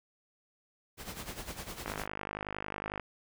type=noise with tremolo; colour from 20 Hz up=pink; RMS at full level=-40 dBFS; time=0.97-2.07 s; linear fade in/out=50 ms; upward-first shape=sine; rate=9.9 Hz; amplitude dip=70%
type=click train; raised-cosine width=0.5 ms; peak=-21 dBFS; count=59; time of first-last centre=1.86-2.997 s; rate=51 Hz
effects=none